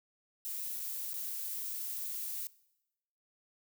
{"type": "noise with dropouts", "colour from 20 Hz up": "violet", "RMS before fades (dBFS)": -39, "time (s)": [0.45, 2.47], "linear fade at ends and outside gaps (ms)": 0, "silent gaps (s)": [[0.796, 0.8], [1.134, 1.14]], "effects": ["noise-tail reverb RT60 0.9 s tail -21 dB re dry"]}